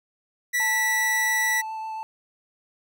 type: tone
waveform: 45% pulse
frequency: 1954 Hz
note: B6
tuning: 19 cents flat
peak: -21 dBFS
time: 0.53-1.62 s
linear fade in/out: 20 ms
type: tone with vibrato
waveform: triangle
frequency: 880 Hz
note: A5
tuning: in tune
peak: -28 dBFS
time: 0.6-2.03 s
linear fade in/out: 0 ms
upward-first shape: sine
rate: 7.3 Hz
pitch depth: 9 cents each way
effects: none